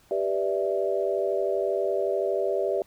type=chord; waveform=sine; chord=E minor seventh; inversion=first; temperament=equal; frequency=392 / 493.9 / 587.3 / 659.3 Hz; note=G4 / B4 / D5 / E5; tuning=0 / 0 / 0 / 0 cents; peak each=-27 / -31 / -28 / -30 dBFS; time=0.11-2.82 s; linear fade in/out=2 ms; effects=pink hiss -59 dBFS RMS until 2.86 s